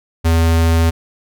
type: tone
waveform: square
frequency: 82.41 Hz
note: E2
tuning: in tune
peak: -11 dBFS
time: 0.24-0.91 s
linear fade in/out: 20 ms
effects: none